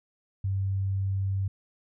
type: tone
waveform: sine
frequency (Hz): 97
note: G2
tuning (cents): -18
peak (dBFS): -25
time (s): 0.44-1.48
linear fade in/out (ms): 5
effects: none